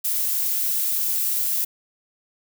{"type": "noise", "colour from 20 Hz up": "violet", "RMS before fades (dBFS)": -23, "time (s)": [0.04, 1.65], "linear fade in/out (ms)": 10, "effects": []}